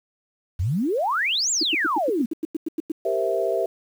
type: exponential two-way sweep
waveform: sine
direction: up then down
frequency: 77.78 to 7640 to 218.2 Hz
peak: -20 dBFS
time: 0.59-2.26 s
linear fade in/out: 10 ms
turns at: 1.51 s
type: tone bursts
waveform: sine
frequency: 317.9 Hz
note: D#4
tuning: 37 cents sharp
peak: -21 dBFS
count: 12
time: 1.61-2.919 s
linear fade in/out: 5 ms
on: 22 ms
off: 95 ms
type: chord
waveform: sine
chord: C dominant seventh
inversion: second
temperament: equal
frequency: 392 / 466.2 / 523.3 / 659.3 Hz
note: G4 / Bb4 / C5 / E5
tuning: 0 / 0 / 0 / 0 cents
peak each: -26 / -27 / -28 / -24 dBFS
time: 3.05-3.66 s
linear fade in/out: 5 ms
effects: 8-bit